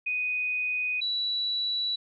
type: tone pair in turn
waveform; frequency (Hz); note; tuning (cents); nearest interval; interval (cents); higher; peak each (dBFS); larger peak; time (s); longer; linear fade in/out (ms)
sine; 2491 / 3935; D#7 / B7; +1 / -7; minor sixth; 792; second; -26; neither; 0.06-1.01 / 1.01-1.96; neither; 10
effects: none